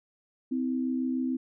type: tone pair together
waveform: sine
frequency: 256.7 / 323.4 Hz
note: C4 / E4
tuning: -33 / -33 cents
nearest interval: major third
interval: 400 cents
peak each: -27 / -34 dBFS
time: 0.51-1.37 s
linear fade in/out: 10 ms
effects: none